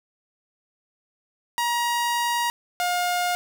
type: tone pair in turn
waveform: sawtooth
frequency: 950 / 711.7 Hz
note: A#5 / F5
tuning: +33 / +33 cents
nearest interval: perfect fourth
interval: 500 cents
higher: first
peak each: -18 dBFS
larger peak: neither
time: 1.58-2.5 / 2.8-3.35 s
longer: first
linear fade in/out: 0 ms
effects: none